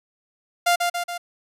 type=tone with echo; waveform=sawtooth; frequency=698.5 Hz; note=F5; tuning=in tune; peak=-12 dBFS; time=0.66-0.76 s; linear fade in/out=10 ms; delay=140 ms; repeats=3; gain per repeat=-4 dB; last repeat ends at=1.18 s; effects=resampled to 32000 Hz